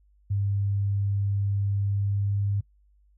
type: tone with pitch glide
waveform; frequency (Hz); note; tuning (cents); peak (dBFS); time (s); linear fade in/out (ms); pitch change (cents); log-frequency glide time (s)
sine; 100 to 100.7; G2 to G2; +35 to +47; -23; 0.3-2.61; 10; +12; 1.84-2.47
effects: noise-tail reverb RT60 0.1 s tail -20 dB re dry + added 50 Hz sine -58 dBFS peak until 3.17 s